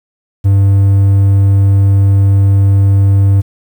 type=tone; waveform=triangle; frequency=98.5 Hz; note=G2; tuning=9 cents sharp; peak=-3 dBFS; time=0.44-3.42 s; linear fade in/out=20 ms; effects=7-bit